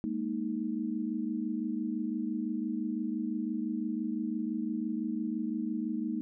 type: chord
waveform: sine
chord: Ab suspended second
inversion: none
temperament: just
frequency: 207.7 / 233.6 / 311.5 Hz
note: Ab3 / Bb3 / Eb4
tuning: 0 / +4 / +2 cents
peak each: -36 / -34 / -35 dBFS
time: 0.04-6.21 s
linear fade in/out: 0 ms
effects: none